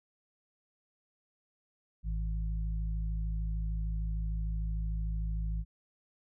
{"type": "harmonic tone", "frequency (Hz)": 53.3, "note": "G#1", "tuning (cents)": 46, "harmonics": [1, 2, 3], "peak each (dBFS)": [-31, -43, -41], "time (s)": [2.03, 5.65], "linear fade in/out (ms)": 50, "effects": []}